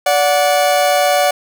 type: tone pair together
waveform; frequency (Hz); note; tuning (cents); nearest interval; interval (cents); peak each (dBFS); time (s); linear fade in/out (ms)
40% pulse; 579.6 / 734; D5 / F#5; -23 / -14; major third; 409; -13; 0.06-1.31; 5
effects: none